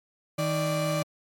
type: tone pair together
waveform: 35% pulse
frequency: 157.64 / 587.3 Hz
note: D#3 / D5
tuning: +23 / 0 cents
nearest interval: octave + major seventh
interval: 2277 cents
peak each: -26 dBFS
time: 0.38-1.03 s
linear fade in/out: 10 ms
effects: MP3 64 kbps